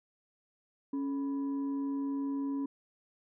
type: tone with frequency modulation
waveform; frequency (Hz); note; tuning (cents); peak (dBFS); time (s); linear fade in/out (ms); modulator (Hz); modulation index
sine; 277.1; C#4; -1; -31; 0.93-2.66; 5; 711; 0.27
effects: none